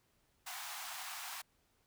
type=high-pass noise; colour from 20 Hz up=pink; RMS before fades=-45 dBFS; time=0.46-1.42 s; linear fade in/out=10 ms; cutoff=690 Hz; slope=96 dB/octave; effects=pink hiss -75 dBFS RMS until 1.86 s